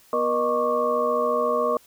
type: tone cluster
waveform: sine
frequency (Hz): 244.7 / 477.4 / 613 / 1099 / 1173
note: B3 / A#4 / D#5 / C#6 / D6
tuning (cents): -16 / +41 / -26 / -15 / -2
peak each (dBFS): -32 / -24 / -25 / -25 / -31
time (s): 0.13-1.77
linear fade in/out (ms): 2
effects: white hiss -55 dBFS RMS until 1.86 s